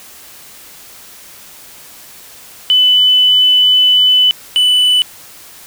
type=tone pair in turn; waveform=sine / triangle; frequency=3001 / 2988 Hz; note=F#7 / F#7; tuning=+24 / +16 cents; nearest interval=unison; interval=8 cents; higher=first; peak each=-6 dBFS; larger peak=neither; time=2.7-4.31 / 4.56-5.02 s; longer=first; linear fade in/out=0 ms; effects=white hiss -37 dBFS RMS until 5.66 s